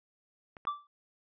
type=clicks; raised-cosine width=0.5 ms; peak=-32 dBFS; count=2; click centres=0.568 / 0.652 s
type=tone with exponential decay; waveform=triangle; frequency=1167 Hz; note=D6; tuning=11 cents flat; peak=-24 dBFS; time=0.67-0.87 s; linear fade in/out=2 ms; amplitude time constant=42 ms
effects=resampled to 11025 Hz